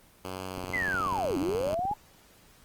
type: tone with vibrato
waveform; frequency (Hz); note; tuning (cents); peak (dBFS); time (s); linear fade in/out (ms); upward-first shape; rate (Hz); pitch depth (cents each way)
5% pulse; 92.5; F#2; 0; -24; 0.24-1.75; 5; sine; 1.5; 23
type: click train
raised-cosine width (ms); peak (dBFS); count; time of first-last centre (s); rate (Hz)
3; -26; 23; 0.58-1.913; 16.5
type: linear two-way sweep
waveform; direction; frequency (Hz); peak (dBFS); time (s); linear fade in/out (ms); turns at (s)
sine; down then up; 2093 to 260 to 856; -27; 0.73-1.94; 10; 1.38
effects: pink hiss -58 dBFS RMS until 2.64 s + Opus 24 kbps